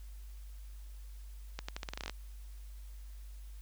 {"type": "accelerating click train", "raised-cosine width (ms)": 0.2, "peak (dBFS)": -21, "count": 12, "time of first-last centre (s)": [1.59, 2.097], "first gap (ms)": 95, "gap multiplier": 0.84, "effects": ["added 50 Hz sine -45 dBFS peak until 3.61 s", "white hiss -64 dBFS RMS until 3.61 s"]}